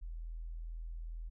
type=tone; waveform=sine; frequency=41.15 Hz; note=E1; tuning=2 cents flat; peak=-40 dBFS; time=0.01-1.3 s; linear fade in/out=20 ms; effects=none